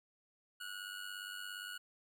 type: tone with amplitude modulation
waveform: 25% pulse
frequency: 1453 Hz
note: F#6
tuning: 32 cents flat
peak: -37 dBFS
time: 0.6-1.78 s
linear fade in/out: 10 ms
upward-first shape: sine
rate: 97.3 Hz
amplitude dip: 65%
effects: none